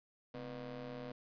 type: ring-modulated tone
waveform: 25% pulse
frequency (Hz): 117.7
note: A#2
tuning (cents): +17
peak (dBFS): -37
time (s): 0.34-1.12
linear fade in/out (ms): 5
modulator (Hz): 372
effects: resampled to 11025 Hz + 12-bit